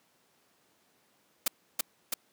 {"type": "noise with echo", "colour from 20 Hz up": "white", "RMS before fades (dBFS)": -26, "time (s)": [1.46, 1.48], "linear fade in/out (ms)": 5, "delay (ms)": 330, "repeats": 2, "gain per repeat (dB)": -2, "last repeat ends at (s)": 2.14, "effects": ["pink hiss -68 dBFS RMS until 2.32 s", "high-pass 200 Hz 12 dB/octave"]}